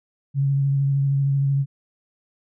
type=tone with vibrato; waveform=sine; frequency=138.59 Hz; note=C#3; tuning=in tune; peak=-17 dBFS; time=0.34-1.66 s; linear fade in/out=50 ms; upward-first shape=triangle; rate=13 Hz; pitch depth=23 cents each way; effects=none